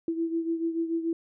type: beating tone pair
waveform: sine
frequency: 329.6 / 336.5 Hz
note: E4 / E4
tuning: 0 / +36 cents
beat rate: 6.9 Hz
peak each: -27 / -33 dBFS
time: 0.08-1.13 s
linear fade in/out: 2 ms
effects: none